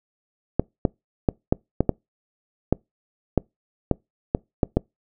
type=clicks; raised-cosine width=2 ms; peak=-4 dBFS; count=12; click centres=0.596 / 0.852 / 1.288 / 1.525 / 1.806 / 1.893 / 2.726 / 3.377 / 3.913 / 4.349 / 4.632 / 4.77 s; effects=noise-tail reverb RT60 0.2 s tail -26 dB re dry